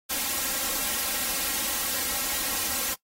white noise with comb filter, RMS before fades -28 dBFS, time 0.09-2.95 s, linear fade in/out 20 ms, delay 3.7 ms, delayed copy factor +0.9, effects noise-tail reverb RT60 0.1 s tail -19 dB re dry + AAC 48 kbps

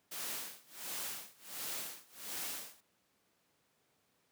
white noise with tremolo, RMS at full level -40 dBFS, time 0.11-2.81 s, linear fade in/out 10 ms, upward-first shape sine, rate 1.4 Hz, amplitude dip 95%, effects pink hiss -75 dBFS RMS until 4.31 s + high-pass 150 Hz 12 dB/octave

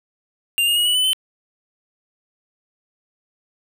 square tone with pitch steps, 2794 / 2844 / 2896 / 2948 / 3001 / 3056 Hz, F7 / F7 / F#7 / F#7 / F#7 / G7, 0 / +31 / -38 / -7 / +24 / -45 cents, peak -16 dBFS, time 0.58-1.132 s, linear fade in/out 0 ms, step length 92 ms, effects none

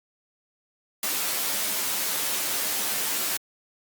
white noise with comb filter, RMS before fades -27 dBFS, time 1.03-3.37 s, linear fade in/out 2 ms, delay 12 ms, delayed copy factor -0.75, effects high-pass 200 Hz 12 dB/octave + Opus 48 kbps

